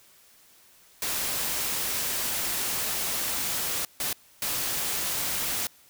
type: noise bursts at uneven times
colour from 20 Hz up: white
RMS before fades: -29 dBFS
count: 3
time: 1.02-3.85 / 4-4.13 / 4.42-5.67 s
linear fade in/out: 2 ms
effects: white hiss -57 dBFS RMS until 5.89 s